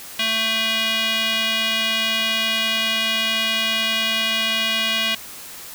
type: tone with band-pass filter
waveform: square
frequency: 222.4 Hz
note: A3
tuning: 19 cents sharp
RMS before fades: -21 dBFS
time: 0.19-5.15 s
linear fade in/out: 5 ms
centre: 3000 Hz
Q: 3
effects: white hiss -37 dBFS RMS until 5.74 s